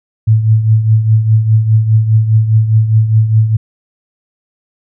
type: tone with tremolo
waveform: sine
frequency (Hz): 110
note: A2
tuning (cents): 0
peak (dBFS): -3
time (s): 0.27-3.57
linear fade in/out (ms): 10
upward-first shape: triangle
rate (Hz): 4.9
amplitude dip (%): 70
effects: none